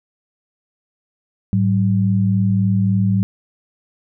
sine tone pair together, 106.86 / 190.4 Hz, G#2 / F#3, +50 / +50 cents, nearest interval minor seventh, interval 1000 cents, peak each -16 dBFS, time 1.53-3.23 s, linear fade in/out 0 ms, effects none

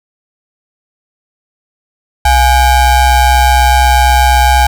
square ring-modulated tone, 383.9 Hz, G4, 36 cents flat, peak -3 dBFS, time 2.25-4.67 s, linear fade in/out 5 ms, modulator 448 Hz, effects 7-bit

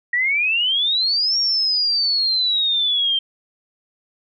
sine exponential two-way sweep, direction up then down, 1893 to 5600 to 3139 Hz, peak -16 dBFS, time 0.13-3.19 s, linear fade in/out 5 ms, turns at 1.38 s, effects none

